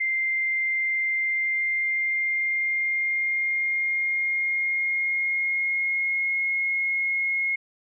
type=tone with pitch glide; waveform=sine; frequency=2093 to 2159 Hz; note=C7 to C#7; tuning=0 to -46 cents; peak=-22 dBFS; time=0-7.56 s; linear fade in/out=10 ms; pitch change=+54 cents; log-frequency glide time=1.16-6.4 s; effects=none